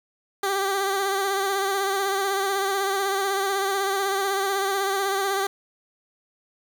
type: tone with vibrato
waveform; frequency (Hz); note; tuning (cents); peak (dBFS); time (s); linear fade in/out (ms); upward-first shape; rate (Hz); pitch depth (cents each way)
15% pulse; 392; G4; 0; -16; 0.43-5.47; 5; sine; 16; 40
effects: 9-bit